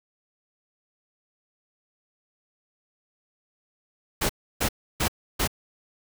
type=noise bursts; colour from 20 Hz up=pink; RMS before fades=-24 dBFS; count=4; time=4.21-5.476 s; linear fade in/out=10 ms; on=84 ms; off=310 ms; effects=none